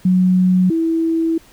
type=tone pair in turn; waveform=sine; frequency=183.7 / 327.3 Hz; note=F#3 / E4; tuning=-12 / -12 cents; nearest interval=minor seventh; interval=1000 cents; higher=second; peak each=-10 / -14 dBFS; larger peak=first; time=0.05-0.7 / 0.7-1.38 s; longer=second; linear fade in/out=5 ms; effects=pink hiss -48 dBFS RMS until 1.52 s